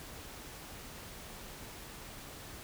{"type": "silence", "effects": ["pink hiss -48 dBFS RMS until 2.63 s"]}